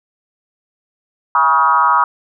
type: tone with frequency modulation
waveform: sine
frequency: 1114 Hz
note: C#6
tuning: 8 cents sharp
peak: -9 dBFS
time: 1.35-2.04 s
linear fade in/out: 2 ms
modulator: 147 Hz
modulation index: 1.6
effects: none